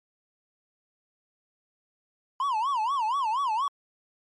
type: tone with vibrato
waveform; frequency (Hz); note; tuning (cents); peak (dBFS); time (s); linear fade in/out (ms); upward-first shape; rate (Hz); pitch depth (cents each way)
triangle; 987.8; B5; 0; -22; 2.4-3.68; 2; sine; 4.2; 250
effects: MP3 48 kbps